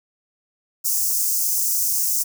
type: high-pass noise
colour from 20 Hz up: white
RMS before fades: -21 dBFS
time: 0.84-2.24 s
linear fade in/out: 20 ms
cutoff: 5400 Hz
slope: 48 dB/octave
effects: none